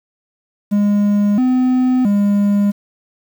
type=tone with pitch steps; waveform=triangle; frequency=205.1 / 254.5 / 203.2 Hz; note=G#3 / C4 / G#3; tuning=-21 / -48 / -38 cents; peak=-9 dBFS; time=0.71-2.72 s; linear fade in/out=20 ms; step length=670 ms; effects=7-bit